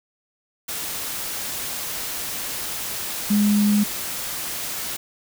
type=tone in noise; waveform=sine; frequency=207.2 Hz; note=G#3; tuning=4 cents flat; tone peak=-15 dBFS; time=3.3-3.84 s; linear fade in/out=10 ms; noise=white; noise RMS=-29 dBFS; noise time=0.68-4.97 s; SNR=+11 dB; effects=none